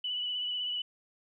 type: tone with vibrato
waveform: sine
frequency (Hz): 2965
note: F#7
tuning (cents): +3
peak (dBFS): -31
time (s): 0.04-0.82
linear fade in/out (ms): 5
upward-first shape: triangle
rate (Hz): 16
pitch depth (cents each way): 32
effects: none